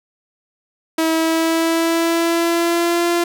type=tone with pitch glide; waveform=sawtooth; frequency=322.9 to 344.1 Hz; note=E4 to F4; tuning=-36 to -26 cents; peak=-11 dBFS; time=0.98-3.24 s; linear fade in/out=5 ms; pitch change=+110 cents; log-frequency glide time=1.1-3.08 s; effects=none